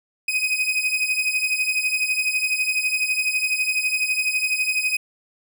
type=beating tone pair; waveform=40% pulse; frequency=2503 / 2515 Hz; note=D#7 / D#7; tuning=+10 / +18 cents; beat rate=12 Hz; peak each=-23 / -21 dBFS; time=0.28-4.97 s; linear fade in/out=5 ms; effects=none